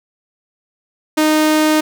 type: tone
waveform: sawtooth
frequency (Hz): 308.8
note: D#4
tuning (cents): -13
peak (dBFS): -7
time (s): 1.17-1.81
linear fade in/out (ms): 10
effects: none